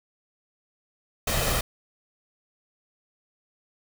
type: noise with comb filter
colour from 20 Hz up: pink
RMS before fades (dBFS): -25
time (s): 1.27-1.61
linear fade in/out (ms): 5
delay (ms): 1.6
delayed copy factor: +0.5
effects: none